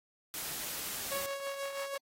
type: noise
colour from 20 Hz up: white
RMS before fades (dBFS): -39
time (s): 0.34-1.26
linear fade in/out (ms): 0
type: tone with tremolo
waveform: sawtooth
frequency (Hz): 554.4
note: C#5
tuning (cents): 0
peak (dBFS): -30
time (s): 1.11-1.98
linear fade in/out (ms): 10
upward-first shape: triangle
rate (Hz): 6.1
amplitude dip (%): 55
effects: AAC 48 kbps